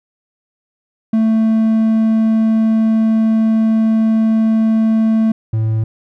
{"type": "tone pair in turn", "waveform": "triangle", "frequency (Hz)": [221.7, 110.56], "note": ["A3", "A2"], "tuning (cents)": [13, 9], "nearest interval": "octave", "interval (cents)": 1204, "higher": "first", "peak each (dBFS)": [-8, -11], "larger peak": "first", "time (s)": [[1.13, 5.32], [5.53, 5.84]], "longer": "first", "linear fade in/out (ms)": 5, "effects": []}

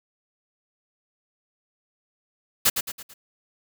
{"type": "noise with echo", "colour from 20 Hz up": "white", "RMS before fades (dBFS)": -18, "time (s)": [2.65, 2.7], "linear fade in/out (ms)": 10, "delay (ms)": 110, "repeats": 4, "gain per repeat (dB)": -7, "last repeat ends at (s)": 3.14, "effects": []}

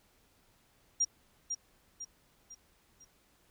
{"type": "tone with echo", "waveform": "sine", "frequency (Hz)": 5700, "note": "F8", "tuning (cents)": 34, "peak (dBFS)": -25, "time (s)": [1, 1.05], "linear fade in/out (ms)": 10, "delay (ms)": 500, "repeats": 4, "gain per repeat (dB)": -7, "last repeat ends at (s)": 3.05, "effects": ["pink hiss -68 dBFS RMS until 3.5 s"]}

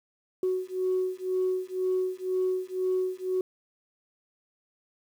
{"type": "beating tone pair", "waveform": "sine", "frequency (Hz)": [370, 372], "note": ["F#4", "F#4"], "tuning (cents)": [0, 9], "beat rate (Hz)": 2, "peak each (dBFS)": -28, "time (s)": [0.43, 3.41], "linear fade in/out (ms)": 2, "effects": ["tanh soft clip ceiling -19 dBFS", "9-bit"]}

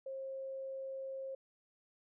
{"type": "tone", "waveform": "sine", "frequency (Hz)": 535, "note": "C5", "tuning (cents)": 38, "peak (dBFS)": -40, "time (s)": [0.06, 1.35], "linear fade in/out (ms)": 5, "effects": []}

